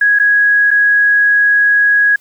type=tone with dropouts; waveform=sine; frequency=1661.2 Hz; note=G#6; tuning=in tune; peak=-7 dBFS; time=0.01-2.16 s; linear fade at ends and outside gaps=5 ms; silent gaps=0.189-0.197 / 0.707-0.712 s; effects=white hiss -51 dBFS RMS until 2.2 s